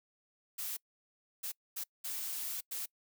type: noise bursts at uneven times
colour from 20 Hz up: blue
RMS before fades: -39 dBFS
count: 5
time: 0.58-0.77 / 1.43-1.52 / 1.76-1.84 / 2.04-2.61 / 2.71-2.86 s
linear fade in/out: 10 ms
effects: noise-tail reverb RT60 0.1 s tail -25 dB re dry